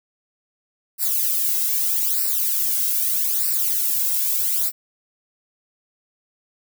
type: noise with flanger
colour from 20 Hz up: violet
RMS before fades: -21 dBFS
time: 0.98-4.72 s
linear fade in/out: 50 ms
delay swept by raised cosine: 0.3 to 1.7 ms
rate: 0.8 Hz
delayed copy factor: -0.95
effects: none